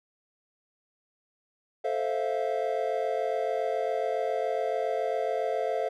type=chord; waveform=triangle; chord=F major seventh; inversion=first; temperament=equal with one note detuned; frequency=440 / 523.3 / 651.3 / 698.5 Hz; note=A4 / C5 / E5 / F5; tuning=0 / 0 / -21 / 0 cents; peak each=-30 dBFS; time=1.84-5.89 s; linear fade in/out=10 ms; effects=none